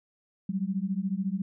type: beating tone pair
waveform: sine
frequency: 185.5 / 199.5 Hz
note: F#3 / G3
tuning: +5 / +31 cents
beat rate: 14 Hz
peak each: -30 dBFS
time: 0.49-1.42 s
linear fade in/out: 5 ms
effects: none